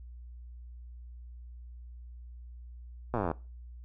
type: slowing click train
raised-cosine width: 1 ms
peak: -17 dBFS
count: 18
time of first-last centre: 3.14-3.314 s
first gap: 8 ms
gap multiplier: 1.03
effects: noise-tail reverb RT60 0.3 s tail -20 dB re dry + added 60 Hz sine -44 dBFS peak until 3.84 s